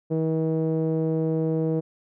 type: tone with low-pass filter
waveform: sawtooth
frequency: 160 Hz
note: D#3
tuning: 49 cents sharp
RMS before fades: -24 dBFS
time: 0.1-1.81 s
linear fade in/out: 20 ms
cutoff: 460 Hz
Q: 3
effects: none